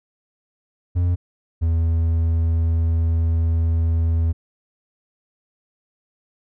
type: tone pair in turn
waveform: triangle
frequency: 87.9 / 82.24 Hz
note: F2 / E2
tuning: +12 / -4 cents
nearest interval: minor second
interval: 116 cents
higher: first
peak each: -14 dBFS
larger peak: neither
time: 0.95-1.16 / 1.61-4.33 s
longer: second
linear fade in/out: 20 ms
effects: none